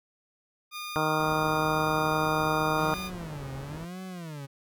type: tone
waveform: 15% pulse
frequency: 1216 Hz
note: D#6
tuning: 40 cents flat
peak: -29 dBFS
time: 0.71-3.11 s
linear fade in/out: 50 ms
type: harmonic tone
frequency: 155.56 Hz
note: D#3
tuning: in tune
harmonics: 1 / 2 / 3 / 4 / 5 / 6 / 7 / 8 / 9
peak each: -33 / -33 / -33 / -33 / -33 / -33 / -33 / -33 / -33 dBFS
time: 0.96-2.94 s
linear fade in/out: 0 ms
type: low-pass noise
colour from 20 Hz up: pink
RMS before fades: -43 dBFS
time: 1.2-3.85 s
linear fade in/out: 2 ms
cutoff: 1200 Hz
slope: 12 dB/octave
type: tone with vibrato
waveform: 40% pulse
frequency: 158.6 Hz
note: D#3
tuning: 33 cents sharp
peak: -36 dBFS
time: 2.77-4.47 s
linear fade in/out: 20 ms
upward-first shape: sine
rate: 0.99 Hz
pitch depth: 290 cents each way
effects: none